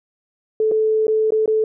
sine tone with dropouts, 436.2 Hz, A4, 15 cents flat, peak -14 dBFS, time 0.6-1.64 s, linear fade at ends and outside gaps 2 ms, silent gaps 0.714-0.718 / 1.069-1.08 / 1.306-1.321 / 1.459-1.477 s, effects none

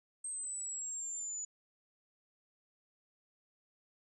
sine exponential sweep, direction down, 8360 to 6900 Hz, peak -38 dBFS, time 0.24-1.45 s, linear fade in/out 5 ms, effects none

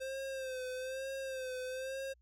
square tone with vibrato, 523.3 Hz, C5, in tune, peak -39 dBFS, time 0-2.14 s, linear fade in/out 20 ms, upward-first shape sine, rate 1.1 Hz, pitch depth 51 cents each way, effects added 60 Hz sine -65 dBFS peak until 2.21 s + low-pass 12000 Hz 12 dB/octave

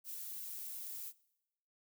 violet noise with flanger, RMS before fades -45 dBFS, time 0.04-1.13 s, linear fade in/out 50 ms, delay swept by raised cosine 1.6 to 2.6 ms, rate 2.7 Hz, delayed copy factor -0.55, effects noise-tail reverb RT60 0.9 s tail -22 dB re dry

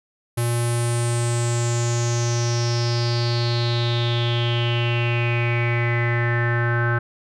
square tone with low-pass filter sweep, 118.7 Hz, A#2, 32 cents sharp, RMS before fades -21 dBFS, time 0.37-6.99 s, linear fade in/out 10 ms, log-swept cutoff 11000 to 1500 Hz, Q 7.2, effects none

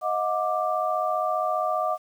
sine tone cluster, 628 / 723 / 1178 Hz, D#5 / F#5 / D6, +16 / -40 / +5 cents, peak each -27 dBFS, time 0.01-1.98 s, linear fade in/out 50 ms, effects 9-bit

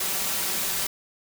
white noise with comb filter, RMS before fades -27 dBFS, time 0-0.87 s, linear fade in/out 5 ms, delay 5.2 ms, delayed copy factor +0.55, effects none

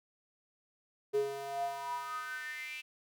square tone with high-pass filter sweep, 138.59 Hz, C#3, in tune, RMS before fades -38 dBFS, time 1.13-2.82 s, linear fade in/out 20 ms, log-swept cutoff 400 to 2600 Hz, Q 9.5, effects none

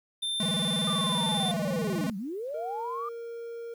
square tone with pitch glide, 3577 to 3550 Hz, A7 to A7, +28 to +15 cents, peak -29 dBFS, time 0.22-1.52 s, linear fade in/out 10 ms, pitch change -13 cents, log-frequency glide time 0.4-0.54 s
square tone with vibrato, 187 Hz, F#3, 19 cents sharp, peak -29 dBFS, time 0.4-2.1 s, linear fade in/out 2 ms, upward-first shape square, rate 18 Hz, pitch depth 230 cents each way
sine linear two-way sweep, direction down then up, 1216 to 180 to 1216 Hz, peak -32 dBFS, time 0.87-3.09 s, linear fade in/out 5 ms, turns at 2.17 s
triangle tone, 466.2 Hz, A#4, in tune, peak -34 dBFS, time 2.54-3.74 s, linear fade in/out 5 ms
effects 10-bit

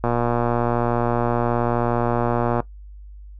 click train, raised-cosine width 1 ms, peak -7 dBFS, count 306, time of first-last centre 0.04-2.603 s, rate 119 Hz, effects noise-tail reverb RT60 0.1 s tail -18 dB re dry + added 50 Hz sine -37 dBFS peak until 3.39 s

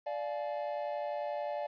triangle chord, D diminished, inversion none, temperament equal with one note detuned, 587.3 / 698.5 / 851.5 Hz, D5 / F5 / Ab5, 0 / 0 / +43 cents, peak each -34 / -38 / -39 dBFS, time 0.06-1.67 s, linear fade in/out 10 ms, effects resampled to 11025 Hz + 11-bit

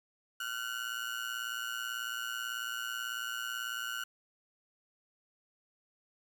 30% pulse ring-modulated tone, 1449 Hz, F#6, 37 cents flat, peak -30 dBFS, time 0.4-4.04 s, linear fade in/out 5 ms, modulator 59.1 Hz, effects 10-bit

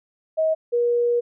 sine tone pair in turn, 635 / 478.2 Hz, D#5 / A#4, +35 / +44 cents, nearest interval perfect fourth, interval 491 cents, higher first, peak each -17 dBFS, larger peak neither, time 0.37-0.55 / 0.72-1.21 s, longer second, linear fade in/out 20 ms, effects none

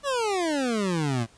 25% pulse exponential sweep, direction down, 587.3 to 110 Hz, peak -20 dBFS, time 0.03-1.27 s, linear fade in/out 50 ms, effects pink hiss -56 dBFS RMS until 1.37 s + resampled to 22050 Hz

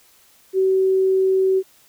sine tone, 380 Hz, F#4, 46 cents sharp, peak -14 dBFS, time 0.53-1.63 s, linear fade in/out 50 ms, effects white hiss -54 dBFS RMS until 1.88 s

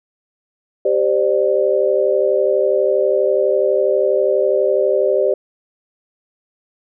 sine chord, G suspended fourth, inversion none, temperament equal with one note detuned, 392 / 523.3 / 595.5 Hz, G4 / C5 / D5, 0 / 0 / +24 cents, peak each -17 dBFS, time 0.85-5.34 s, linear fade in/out 5 ms, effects none

